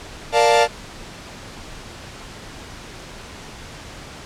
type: chord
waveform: 45% pulse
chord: Bb major seventh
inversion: none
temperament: equal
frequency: 466.2 / 587.3 / 698.5 / 880 Hz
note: Bb4 / D5 / F5 / A5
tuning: 0 / 0 / 0 / 0 cents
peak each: -18 dBFS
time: 0.32-0.68 s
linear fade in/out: 50 ms
effects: pink hiss -37 dBFS RMS until 4.25 s + low-pass 7000 Hz 12 dB/octave